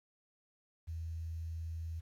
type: tone with quantisation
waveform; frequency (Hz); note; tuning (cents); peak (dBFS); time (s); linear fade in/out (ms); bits
sine; 81.9; E2; -11; -38; 0.87-2.01; 20; 11
effects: AAC 64 kbps